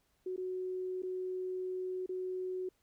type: tone with dropouts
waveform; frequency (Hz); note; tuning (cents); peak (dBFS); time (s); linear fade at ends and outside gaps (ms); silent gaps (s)
sine; 369.6; F#4; -2; -35; 0.26-2.69; 5; 0.363-0.377 / 1.022-1.032 / 2.062-2.091
effects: pink hiss -75 dBFS RMS until 2.82 s